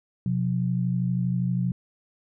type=tone pair together; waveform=sine; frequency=126.9 / 179.46 Hz; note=B2 / F3; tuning=+47 / +47 cents; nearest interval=tritone; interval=600 cents; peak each=-25 dBFS; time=0.26-1.72 s; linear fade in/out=2 ms; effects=none